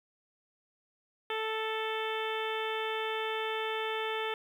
harmonic tone, 440 Hz, A4, in tune, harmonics 1 / 2 / 3 / 4 / 5 / 6 / 7 / 8, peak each -35 / -38 / -40 / -41 / -42 / -43 / -43 / -44 dBFS, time 1.3-4.34 s, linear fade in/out 2 ms, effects 10-bit

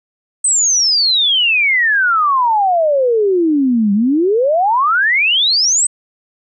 sine exponential two-way sweep, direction down then up, 8370 to 196 to 8370 Hz, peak -10 dBFS, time 0.44-5.87 s, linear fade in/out 5 ms, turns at 3.93 s, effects none

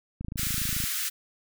click train, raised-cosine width 5 ms, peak -22 dBFS, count 18, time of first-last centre 0.21-0.84 s, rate 27 Hz
white high-pass noise, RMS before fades -30 dBFS, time 0.37-1.1 s, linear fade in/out 20 ms, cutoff 1300 Hz, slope 48 dB/octave
effects none

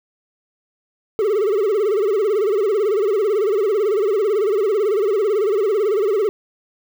triangle tone with vibrato, 413 Hz, G#4, 10 cents flat, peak -13 dBFS, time 1.19-6.29 s, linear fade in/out 0 ms, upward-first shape sine, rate 18 Hz, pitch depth 150 cents each way, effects 7-bit

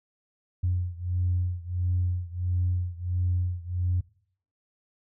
sine beating tone pair, 89 / 90.5 Hz, F2 / F#2, +33 / -38 cents, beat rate 1.5 Hz, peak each -26 / -28 dBFS, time 0.63-4.01 s, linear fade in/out 10 ms, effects noise-tail reverb RT60 0.6 s tail -22 dB re dry + tanh soft clip ceiling -17 dBFS

